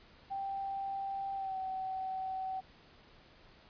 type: tone with pitch glide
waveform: sine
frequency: 784 to 758.6 Hz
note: G5 to F#5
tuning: 0 to +43 cents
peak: -35 dBFS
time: 0.3-2.61 s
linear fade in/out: 20 ms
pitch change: -57 cents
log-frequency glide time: 1.35-1.57 s
effects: pink hiss -60 dBFS RMS until 3.69 s + resampled to 11025 Hz